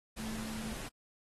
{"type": "tone in noise", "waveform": "sine", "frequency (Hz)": 220, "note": "A3", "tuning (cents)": 0, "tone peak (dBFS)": -40, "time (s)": [0.18, 0.74], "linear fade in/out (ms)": 20, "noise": "pink", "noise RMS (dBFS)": -44, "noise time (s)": [0.16, 0.89], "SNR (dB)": 1, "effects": ["AAC 32 kbps"]}